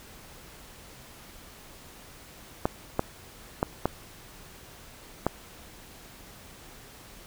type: clicks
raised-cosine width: 1 ms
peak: -9 dBFS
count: 5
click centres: 2.655 / 2.994 / 3.629 / 3.856 / 5.266 s
effects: pink hiss -49 dBFS RMS until 7.26 s